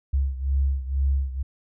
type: beating tone pair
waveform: sine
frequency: 67.5 / 69.6 Hz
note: C#2 / C#2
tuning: -45 / +8 cents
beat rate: 2.1 Hz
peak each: -22 / -26 dBFS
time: 0.13-1.43 s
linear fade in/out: 10 ms
effects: none